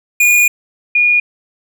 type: tone pair in turn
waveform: square / sine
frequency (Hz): 2439 / 2439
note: D#7 / D#7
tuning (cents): -35 / -35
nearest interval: unison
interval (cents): 0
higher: neither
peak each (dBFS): -8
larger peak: neither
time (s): 0.2-0.48 / 0.95-1.2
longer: first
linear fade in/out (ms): 5
effects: none